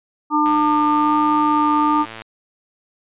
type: harmonic tone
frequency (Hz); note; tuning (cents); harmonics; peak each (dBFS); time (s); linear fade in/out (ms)
300.2; D4; +38; 1 / 3 / 4; -18 / -18 / -18; 0.3-2.06; 50
type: click train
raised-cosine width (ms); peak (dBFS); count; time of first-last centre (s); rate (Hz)
0.3; -17; 198; 0.46-2.219; 112
effects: resampled to 8000 Hz